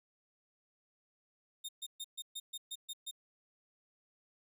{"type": "tone bursts", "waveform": "sawtooth", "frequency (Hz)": 3668, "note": "A#7", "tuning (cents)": -29, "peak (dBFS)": -37, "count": 9, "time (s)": [1.64, 3.112], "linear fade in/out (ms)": 10, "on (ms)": 48, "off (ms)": 130, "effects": []}